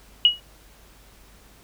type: tone with exponential decay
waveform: sine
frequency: 2907 Hz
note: F#7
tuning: 31 cents flat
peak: -8 dBFS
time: 0.25-0.4 s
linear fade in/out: 1 ms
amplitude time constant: 32 ms
effects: added 50 Hz sine -53 dBFS peak until 1.63 s + pink hiss -53 dBFS RMS until 1.63 s